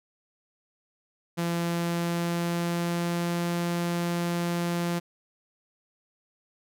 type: tone with pitch glide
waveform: sawtooth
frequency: 170.5 to 172.48 Hz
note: F3 to F3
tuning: -41 to -21 cents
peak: -22 dBFS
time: 1.37-5 s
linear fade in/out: 20 ms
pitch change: +20 cents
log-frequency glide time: 1.54-3.52 s
effects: none